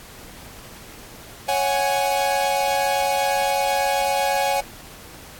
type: chord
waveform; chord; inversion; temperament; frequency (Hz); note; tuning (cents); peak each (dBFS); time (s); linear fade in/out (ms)
45% pulse; C# suspended fourth; none; equal with one note detuned; 554.4 / 742.6 / 830.6; C#5 / F#5 / G#5; 0 / +6 / 0; -24 / -24 / -22; 1.48-4.61; 10
effects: pink hiss -42 dBFS RMS until 5.39 s + AAC 64 kbps